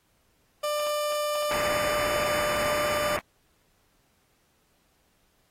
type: tone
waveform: 30% pulse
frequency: 595 Hz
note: D5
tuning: 22 cents sharp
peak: -23 dBFS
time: 0.63-3.17 s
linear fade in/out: 10 ms
type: low-pass noise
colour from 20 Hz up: white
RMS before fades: -31 dBFS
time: 1.51-3.19 s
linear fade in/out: 0 ms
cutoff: 2400 Hz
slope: 48 dB/octave
effects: pink hiss -68 dBFS RMS until 5.5 s + AAC 48 kbps